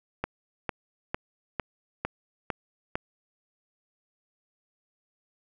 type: click train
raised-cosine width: 0.5 ms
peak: -13 dBFS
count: 7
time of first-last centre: 0.24-2.955 s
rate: 2.21 Hz
effects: none